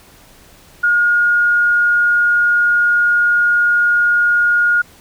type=tone; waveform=sine; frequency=1430 Hz; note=F6; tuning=41 cents sharp; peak=-10 dBFS; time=0.83-4.82 s; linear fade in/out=10 ms; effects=pink hiss -45 dBFS RMS until 5 s